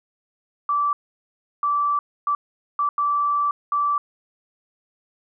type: tone bursts at uneven times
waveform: sine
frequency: 1162 Hz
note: D6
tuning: 19 cents flat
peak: -18 dBFS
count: 6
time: 0.69-0.93 / 1.63-1.99 / 2.27-2.35 / 2.79-2.89 / 2.98-3.51 / 3.72-3.98 s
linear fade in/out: 2 ms
effects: none